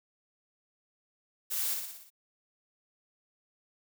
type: noise with echo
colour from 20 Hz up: blue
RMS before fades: -33 dBFS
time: 1.5-1.75 s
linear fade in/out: 20 ms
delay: 59 ms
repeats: 6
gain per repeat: -4 dB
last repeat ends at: 2.104 s
effects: none